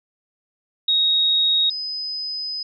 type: tone pair in turn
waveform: sine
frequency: 3766 / 5027 Hz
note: A#7 / D#8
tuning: +17 / +17 cents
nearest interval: perfect fourth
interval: 500 cents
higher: second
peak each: -15 / -25 dBFS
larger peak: first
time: 0.88-1.7 / 1.7-2.63 s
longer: second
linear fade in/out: 5 ms
effects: none